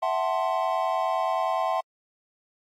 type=chord; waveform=triangle; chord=F# half-diminished seventh; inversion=third; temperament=equal with one note detuned; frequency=659.3 / 749 / 880 / 1046.5 Hz; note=E5 / F#5 / A5 / C6; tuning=0 / +21 / 0 / 0 cents; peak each=-26 / -26 / -30 / -27 dBFS; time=0.02-1.81 s; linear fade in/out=10 ms; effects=AAC 64 kbps